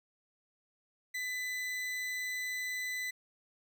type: tone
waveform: 40% pulse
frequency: 2002 Hz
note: B6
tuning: 23 cents sharp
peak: -34 dBFS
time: 1.14-3.11 s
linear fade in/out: 10 ms
effects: none